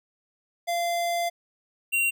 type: tone pair in turn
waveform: square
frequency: 689 / 2754 Hz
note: F5 / F7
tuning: -24 / -25 cents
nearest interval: 2 octaves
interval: 2399 cents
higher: second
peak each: -25 / -22 dBFS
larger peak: second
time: 0.67-1.3 / 1.92-2.11 s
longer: first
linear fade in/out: 20 ms
effects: none